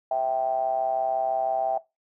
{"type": "ring-modulated tone", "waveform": "triangle", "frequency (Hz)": 63, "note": "B1", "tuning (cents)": 35, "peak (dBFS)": -17, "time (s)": [0.11, 1.78], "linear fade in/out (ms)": 5, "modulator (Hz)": 718, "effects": ["noise-tail reverb RT60 0.2 s tail -18 dB re dry"]}